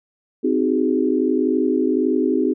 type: chord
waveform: sine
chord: Ab dominant seventh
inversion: first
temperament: just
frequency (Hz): 259.6 / 311.5 / 373.8 / 415.3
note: C4 / Eb4 / Gb4 / Ab4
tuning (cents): -13 / +2 / +18 / 0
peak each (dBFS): -20 / -21 / -22 / -23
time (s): 0.43-2.54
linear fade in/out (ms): 20
effects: none